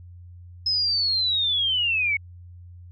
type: linear sweep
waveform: sine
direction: down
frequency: 5160 to 2197 Hz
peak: -20 dBFS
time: 0.66-2.17 s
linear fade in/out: 5 ms
effects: added 88 Hz sine -41 dBFS peak until 2.91 s